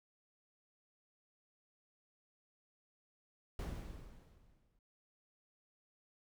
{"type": "noise with exponential decay", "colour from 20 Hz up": "brown", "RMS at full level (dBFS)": -38, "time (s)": [3.59, 4.79], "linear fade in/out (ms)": 2, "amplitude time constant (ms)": 260, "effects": []}